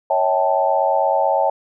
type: chord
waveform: sine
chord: A dominant seventh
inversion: first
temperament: equal with one note detuned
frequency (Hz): 554.4 / 643.5 / 784 / 880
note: C#5 / E5 / G5 / A5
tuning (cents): 0 / -42 / 0 / 0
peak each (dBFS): -20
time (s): 0.1-1.5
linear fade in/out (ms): 5
effects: none